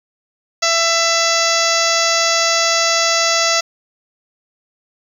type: harmonic tone with a mistuned harmonic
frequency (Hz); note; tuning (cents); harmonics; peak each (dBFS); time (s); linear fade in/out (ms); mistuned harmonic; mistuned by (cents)
667; E5; +20; 1 / 2 / 3 / 4 / 5 / 6 / 7 / 8 / 9 / 10; -20 / -20 / -21 / -24 / -26 / -24 / -22 / -22 / -23 / -23; 0.62-3.61; 10; 5; +21
effects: 7-bit